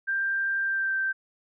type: tone with pitch glide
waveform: sine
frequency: 1583 to 1562.1 Hz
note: G6 to G6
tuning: +17 to -7 cents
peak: -24 dBFS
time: 0.07-1.13 s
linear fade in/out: 20 ms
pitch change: -24 cents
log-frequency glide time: 0.63-0.96 s
effects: none